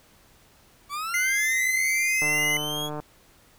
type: linear sweep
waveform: 40% pulse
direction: up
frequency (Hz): 1123 to 3362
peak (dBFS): -28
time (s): 0.89-2.9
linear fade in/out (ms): 50
type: tone with vibrato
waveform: square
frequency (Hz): 2067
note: C7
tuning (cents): -22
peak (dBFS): -23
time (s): 1.14-2.57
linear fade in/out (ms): 2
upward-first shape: sine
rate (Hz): 1.4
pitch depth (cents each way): 16
type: click train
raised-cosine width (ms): 1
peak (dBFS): -20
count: 118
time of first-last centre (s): 2.22-3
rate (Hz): 150
effects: pink hiss -57 dBFS RMS until 3.58 s